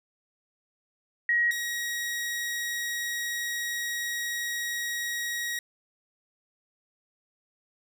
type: tone pair in turn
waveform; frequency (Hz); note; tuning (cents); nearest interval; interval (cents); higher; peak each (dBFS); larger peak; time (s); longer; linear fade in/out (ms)
sine / sawtooth; 1897 / 1897; A#6 / A#6; +30 / +30; unison; 0; neither; -21 / -26; first; 1.29-1.51 / 1.51-5.59; second; 2
effects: none